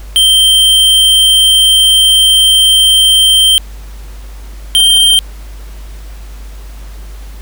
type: tone pair in turn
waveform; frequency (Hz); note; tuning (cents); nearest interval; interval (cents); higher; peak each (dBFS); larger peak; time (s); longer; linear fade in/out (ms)
square; 3136 / 3153; G7 / G7; 0 / +9; unison; 9; second; -5; neither; 0.16-3.58 / 4.75-5.19; first; 0
effects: added 50 Hz sine -25 dBFS peak until 7.41 s + pink hiss -39 dBFS RMS until 7.41 s